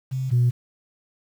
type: tone pair in turn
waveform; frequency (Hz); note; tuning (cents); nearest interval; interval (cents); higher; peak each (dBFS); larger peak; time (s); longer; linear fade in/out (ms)
sine; 131.1 / 121.97; C3 / B2; +4 / -21; minor second; 125; first; -23 / -14; second; 0.11-0.31 / 0.31-0.51; neither; 20
effects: tanh soft clip ceiling -12 dBFS + 8-bit